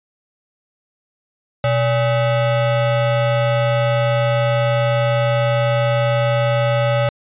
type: ring-modulated tone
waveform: square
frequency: 349.2 Hz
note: F4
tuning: in tune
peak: -12 dBFS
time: 1.64-7.09 s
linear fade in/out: 2 ms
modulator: 225 Hz
effects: resampled to 8000 Hz